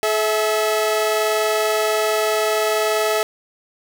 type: tone pair together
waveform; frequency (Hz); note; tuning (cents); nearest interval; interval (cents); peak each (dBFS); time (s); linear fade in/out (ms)
sawtooth; 428.4 / 652.9; A4 / E5; -46 / -17; perfect fifth; 729; -16; 0.03-3.23; 0
effects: none